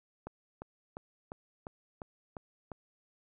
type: click train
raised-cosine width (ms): 1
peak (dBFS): -27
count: 8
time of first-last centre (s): 0.27-2.718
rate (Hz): 2.86
effects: none